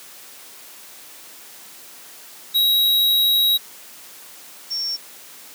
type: tone pair in turn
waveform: square / sine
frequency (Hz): 3836 / 5480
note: A#7 / F8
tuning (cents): +49 / -34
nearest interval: tritone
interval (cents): 617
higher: second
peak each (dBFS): -15 / -22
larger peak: first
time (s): 2.54-3.58 / 4.7-4.97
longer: first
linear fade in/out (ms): 20
effects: white hiss -42 dBFS RMS until 5.54 s + high-pass 200 Hz 12 dB/octave